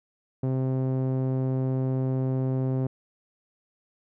sawtooth tone with low-pass filter, 130.81 Hz, C3, in tune, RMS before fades -26 dBFS, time 0.43-2.87 s, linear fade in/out 5 ms, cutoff 500 Hz, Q 0.83, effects none

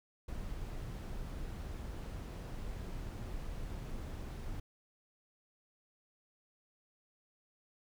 brown noise, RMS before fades -42 dBFS, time 0.28-4.6 s, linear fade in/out 5 ms, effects none

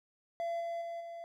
triangle tone with level steps, 678 Hz, E5, 49 cents sharp, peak -31 / -33 / -36 / -40 dBFS, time 0.4-1.24 s, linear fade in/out 0 ms, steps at 0.6 / 0.81 / 1 s, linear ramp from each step 10 ms, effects none

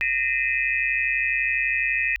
sine tone cluster, 1846 / 2030 / 2432 / 2564 Hz, A#6 / B6 / D#7 / E7, -17 / +47 / -40 / -49 cents, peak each -25 / -29 / -27 / -25 dBFS, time 0.01-2.16 s, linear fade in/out 0 ms, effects added 50 Hz sine -44 dBFS peak until 2.2 s

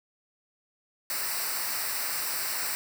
white noise with comb filter, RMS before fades -31 dBFS, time 1.1-2.75 s, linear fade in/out 0 ms, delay 0.3 ms, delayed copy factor -0.75, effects none

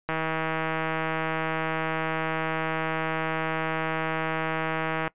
click train, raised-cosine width 0.5 ms, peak -13 dBFS, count 799, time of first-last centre 0.09-5.077 s, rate 160 Hz, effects noise-tail reverb RT60 0.1 s tail -21 dB re dry + resampled to 8000 Hz

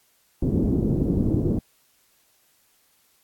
white low-pass noise, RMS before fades -22 dBFS, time 0.42-1.59 s, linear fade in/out 5 ms, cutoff 330 Hz, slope 24 dB/octave, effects white hiss -63 dBFS RMS until 3.23 s + AAC 64 kbps

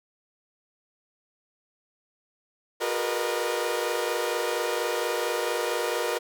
sawtooth tone cluster, 361.6 / 410 / 465.5 / 489.8 / 611 Hz, F#4 / G#4 / A#4 / B4 / D#5, -40 / -22 / -2 / -14 / -32 cents, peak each -29 / -33 / -26 / -28 / -29 dBFS, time 2.8-6.19 s, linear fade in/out 20 ms, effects none

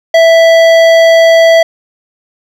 sine tone with hard clipping, 659.3 Hz, E5, in tune, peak -4 dBFS, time 0.14-1.63 s, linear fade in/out 5 ms, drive 13 dB, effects none

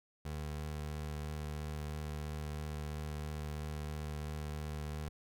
25% pulse tone with vibrato, 75.4 Hz, D2, 46 cents sharp, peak -35 dBFS, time 0.25-5.09 s, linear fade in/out 5 ms, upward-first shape triangle, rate 3 Hz, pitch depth 16 cents each way, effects none

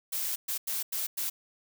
blue noise bursts at uneven times, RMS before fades -32 dBFS, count 5, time 0.12-0.36 / 0.48-0.58 / 0.67-0.83 / 0.92-1.07 / 1.17-1.3 s, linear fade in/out 10 ms, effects none

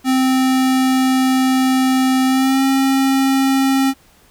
square tone with pitch glide, 260.5 to 268.6 Hz, C4 to C4, -7 to +46 cents, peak -13 dBFS, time 0.04-3.94 s, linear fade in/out 50 ms, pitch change +53 cents, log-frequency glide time 2.26-2.63 s, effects pink hiss -51 dBFS RMS until 4.3 s

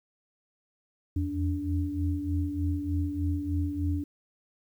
sine tone cluster, 83.3 / 86.6 / 289.7 Hz, E2 / F2 / D4, +19 / -14 / -24 cents, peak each -31 dBFS, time 1.16-4.04 s, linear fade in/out 5 ms, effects 10-bit

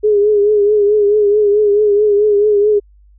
sine tone with vibrato, 415.3 Hz, G#4, in tune, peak -8 dBFS, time 0.03-2.8 s, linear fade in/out 20 ms, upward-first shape triangle, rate 4.6 Hz, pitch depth 61 cents each way, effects added 50 Hz sine -43 dBFS peak until 3.18 s

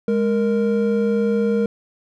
triangle tone pair together, 207.7 / 465.9 Hz, G#3 / A#4, 0 / -1 cents, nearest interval octave + major second, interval 1399 cents, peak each -17 dBFS, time 0.08-1.66 s, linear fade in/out 2 ms, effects none

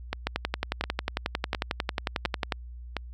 two click trains, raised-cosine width 0.3 ms, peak -10 / -12 dBFS, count 26 / 5, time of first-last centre 0.27-2.522 / 0.13-2.967 s, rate 11.1 / 1.41 Hz, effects added 60 Hz sine -39 dBFS peak until 3.13 s

